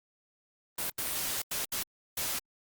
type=noise bursts at uneven times; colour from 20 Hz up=white; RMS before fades=-33 dBFS; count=5; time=0.78-0.9 / 0.98-1.42 / 1.51-1.65 / 1.72-1.83 / 2.17-2.39 s; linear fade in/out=5 ms; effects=Opus 32 kbps